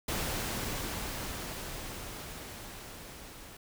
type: noise with level ramp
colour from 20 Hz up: pink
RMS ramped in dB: -33 to -49 dBFS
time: 0.08-3.57 s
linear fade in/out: 5 ms
effects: none